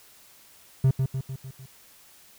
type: tone with echo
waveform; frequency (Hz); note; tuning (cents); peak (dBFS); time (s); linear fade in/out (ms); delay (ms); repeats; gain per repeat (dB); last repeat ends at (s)
triangle; 132.5; C3; +22; -14; 0.84-0.91; 5; 150; 5; -5; 1.66
effects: white hiss -54 dBFS RMS until 2.38 s